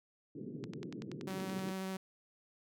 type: band-pass noise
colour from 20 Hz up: pink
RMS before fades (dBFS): -45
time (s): 0.35-1.72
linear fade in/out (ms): 5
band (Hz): 130 to 420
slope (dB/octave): 48
type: click train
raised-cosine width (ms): 0.2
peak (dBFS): -30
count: 12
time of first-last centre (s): 0.64-1.688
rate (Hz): 10.5
type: tone with vibrato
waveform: sawtooth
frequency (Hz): 189.7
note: F#3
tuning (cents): +43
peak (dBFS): -34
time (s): 1.27-1.97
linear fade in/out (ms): 5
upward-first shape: sine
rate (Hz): 13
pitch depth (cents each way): 10
effects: none